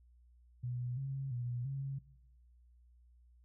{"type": "tone with pitch steps", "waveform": "sine", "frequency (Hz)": [123.2, 135.9, 121.7, 136.8], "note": ["B2", "C#3", "B2", "C#3"], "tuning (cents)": [-4, -34, -25, -23], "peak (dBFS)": -36, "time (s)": [0.63, 1.99], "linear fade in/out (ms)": 10, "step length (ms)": 340, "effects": ["noise-tail reverb RT60 1.0 s tail -19 dB re dry", "added 60 Hz sine -61 dBFS peak until 3.44 s"]}